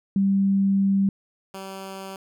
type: tone pair in turn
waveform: sine / 10% pulse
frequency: 196 / 192.63 Hz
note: G3 / G3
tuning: 0 / -30 cents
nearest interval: unison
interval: 30 cents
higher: first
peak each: -17 / -26 dBFS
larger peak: first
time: 0.16-1.09 / 1.54-2.16 s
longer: first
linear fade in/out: 2 ms
effects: none